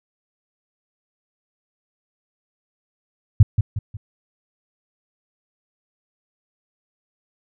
sine tone with echo, 103.83 Hz, G#2, in tune, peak -4 dBFS, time 3.4-3.43 s, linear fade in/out 5 ms, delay 180 ms, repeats 3, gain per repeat -8 dB, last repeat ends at 3.97 s, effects none

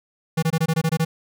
square tone bursts, 161.6 Hz, E3, 34 cents flat, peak -18 dBFS, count 9, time 0.37-1.05 s, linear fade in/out 10 ms, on 56 ms, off 22 ms, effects none

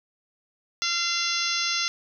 harmonic tone with a mistuned harmonic, 688 Hz, F5, 26 cents flat, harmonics 2 / 3 / 4 / 5 / 6 / 7 / 8 / 9, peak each -32 / -32 / -32 / -32 / -32 / -32 / -32 / -32 dBFS, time 0.82-1.88 s, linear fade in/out 0 ms, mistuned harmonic 8, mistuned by -22 cents, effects none

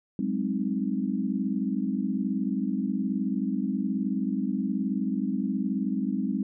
sine chord, Ab dominant seventh, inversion third, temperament equal with one note detuned, 188.88 / 207.7 / 261.6 / 311.1 Hz, Gb3 / Ab3 / C4 / Eb4, +36 / 0 / 0 / 0 cents, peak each -31 / -29 / -30 / -35 dBFS, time 0.19-6.43 s, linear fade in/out 2 ms, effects none

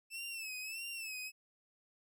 sawtooth tone with vibrato, 2637 Hz, E7, in tune, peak -38 dBFS, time 0.1-1.32 s, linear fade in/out 50 ms, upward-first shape sine, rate 1.6 Hz, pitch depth 91 cents each way, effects none

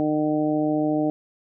harmonic tone, 152.3 Hz, D#3, 37 cents flat, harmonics 1 / 2 / 3 / 4 / 5, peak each -32 / -21 / -31 / -27 / -31 dBFS, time 0-1.1 s, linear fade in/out 0 ms, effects none

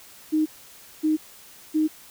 sine tone bursts, 310.4 Hz, D#4, 4 cents flat, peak -18 dBFS, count 3, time 0.32-1.88 s, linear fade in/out 20 ms, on 140 ms, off 570 ms, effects white hiss -48 dBFS RMS until 2.1 s

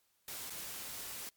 white noise with dropouts, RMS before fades -44 dBFS, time 0.28-1.29 s, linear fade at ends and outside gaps 1 ms, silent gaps 0.498-0.504 s, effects white hiss -75 dBFS RMS until 1.36 s + MP3 96 kbps

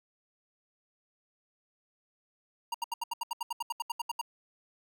square tone bursts, 937 Hz, A#5, 9 cents sharp, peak -31 dBFS, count 16, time 2.72-4.214 s, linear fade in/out 5 ms, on 24 ms, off 74 ms, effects none

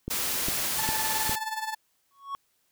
click train, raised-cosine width 3 ms, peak -19 dBFS, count 4, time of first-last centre 0.08-1.295 s, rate 2.47 Hz
white noise, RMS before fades -29 dBFS, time 0.1-1.36 s, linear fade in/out 10 ms
30% pulse tone with tremolo, 876 Hz, A5, 8 cents flat, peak -25 dBFS, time 0.78-1.75 s, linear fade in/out 10 ms, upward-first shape sine, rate 19 Hz, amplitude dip 70%
triangle tone with exponential growth, 1108.7 Hz, C#6, in tune, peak -26 dBFS, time 2.11-2.35 s, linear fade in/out 0 ms, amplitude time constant 52 ms
effects white hiss -71 dBFS RMS until 2.71 s

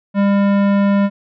sine tone with tanh clipping, 200 Hz, G3, 35 cents sharp, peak -13 dBFS, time 0.14-1.1 s, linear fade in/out 50 ms, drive 18 dB, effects none

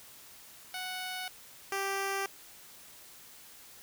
10% pulse tone pair in turn, 740 / 392 Hz, F#5 / G4, 0 / 0 cents, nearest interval major seventh, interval 1100 cents, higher first, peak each -28 / -23 dBFS, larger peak second, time 0.74-1.28 / 1.72-2.26 s, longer neither, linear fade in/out 2 ms, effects white hiss -53 dBFS RMS until 3.82 s

